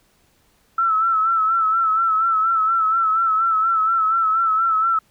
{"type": "tone with vibrato", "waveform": "sine", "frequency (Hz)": 1321, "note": "E6", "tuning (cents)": 3, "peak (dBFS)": -15, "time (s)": [0.78, 4.99], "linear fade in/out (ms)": 5, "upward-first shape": "sine", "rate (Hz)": 4.2, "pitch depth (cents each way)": 52, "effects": ["pink hiss -60 dBFS RMS until 5.1 s"]}